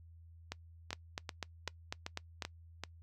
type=two click trains; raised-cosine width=0.2 ms; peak=-22 / -20 dBFS; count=7 / 7; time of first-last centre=0.52-2.837 / 0.93-2.423 s; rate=2.59 / 4.02 Hz; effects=noise-tail reverb RT60 0.1 s tail -23 dB re dry + added 83 Hz sine -54 dBFS peak until 3.02 s